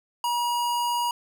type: tone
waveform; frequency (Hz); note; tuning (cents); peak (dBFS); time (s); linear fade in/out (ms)
square; 958; A#5; +47; -24; 0.24-1.11; 2
effects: none